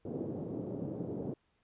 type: band-pass noise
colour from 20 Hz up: white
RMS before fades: -39 dBFS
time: 0.05-1.34 s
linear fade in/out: 5 ms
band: 110 to 440 Hz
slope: 24 dB/octave
effects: pink hiss -75 dBFS RMS until 1.63 s + resampled to 8000 Hz